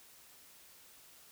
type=silence; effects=white hiss -59 dBFS RMS until 1.31 s